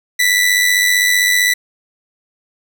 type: tone with amplitude modulation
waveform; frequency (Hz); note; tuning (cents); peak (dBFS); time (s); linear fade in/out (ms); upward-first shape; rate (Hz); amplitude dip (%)
sawtooth; 1975.5; B6; 0; -5; 0.19-1.54; 10; sine; 95.5; 55
effects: none